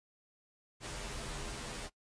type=noise with comb filter; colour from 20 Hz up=pink; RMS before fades=-42 dBFS; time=0.8-1.9 s; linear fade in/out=50 ms; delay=11 ms; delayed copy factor=-0.9; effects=noise-tail reverb RT60 0.1 s tail -20 dB re dry + resampled to 22050 Hz